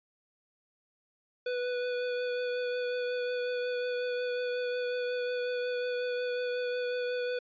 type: tone with vibrato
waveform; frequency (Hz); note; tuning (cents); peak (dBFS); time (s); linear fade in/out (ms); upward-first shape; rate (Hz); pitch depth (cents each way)
square; 493.9; B4; 0; -31; 1.46-7.39; 5; triangle; 5.5; 14
effects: resampled to 11025 Hz